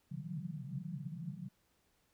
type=band-pass noise; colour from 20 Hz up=white; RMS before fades=-43 dBFS; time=0.11-1.49 s; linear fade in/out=10 ms; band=130 to 190 Hz; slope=96 dB/octave; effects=pink hiss -75 dBFS RMS until 2.13 s